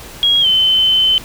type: tone with pitch glide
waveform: sine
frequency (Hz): 3299 to 3060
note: G#7 to G7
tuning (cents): -12 to -42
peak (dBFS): -9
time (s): 0.23-1.18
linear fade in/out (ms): 0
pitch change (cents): -130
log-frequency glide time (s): 0.41-0.47
effects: added 50 Hz sine -44 dBFS peak until 1.24 s + pink hiss -34 dBFS RMS until 1.24 s